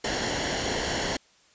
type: noise with comb filter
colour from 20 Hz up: pink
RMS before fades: -28 dBFS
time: 0.04-1.17 s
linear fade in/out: 5 ms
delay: 0.81 ms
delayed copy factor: -0.6
effects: white hiss -60 dBFS RMS until 1.54 s + resampled to 16000 Hz